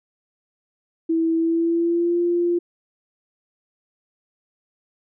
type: tone with pitch glide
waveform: sine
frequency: 327.4 to 346.9 Hz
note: E4 to F4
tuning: -12 to -12 cents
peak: -17 dBFS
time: 1.09-2.59 s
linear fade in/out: 10 ms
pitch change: +100 cents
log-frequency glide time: 1.36-2.19 s
effects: none